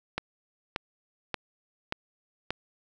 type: click train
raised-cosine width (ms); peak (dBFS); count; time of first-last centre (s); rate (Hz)
0.3; -13; 5; 0.18-2.506; 1.72
effects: none